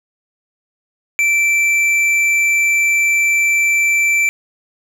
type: tone with tanh clipping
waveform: sine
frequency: 2336 Hz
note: D7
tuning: 10 cents flat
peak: -13 dBFS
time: 1.19-4.29 s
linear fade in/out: 0 ms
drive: 9 dB
effects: none